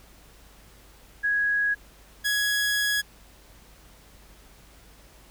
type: tone pair in turn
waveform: sine / sawtooth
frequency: 1661.2 / 1670.5 Hz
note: G#6 / G#6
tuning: 0 / +10 cents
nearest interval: unison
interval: 10 cents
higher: second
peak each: -21 / -19 dBFS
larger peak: second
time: 1.23-1.75 / 2.24-3.02 s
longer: second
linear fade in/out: 20 ms
effects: added 50 Hz sine -54 dBFS peak until 5.3 s + pink hiss -54 dBFS RMS until 5.3 s